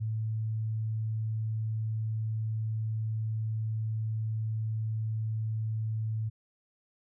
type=tone; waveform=sine; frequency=110 Hz; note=A2; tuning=in tune; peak=-29 dBFS; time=0-6.3 s; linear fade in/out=20 ms; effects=none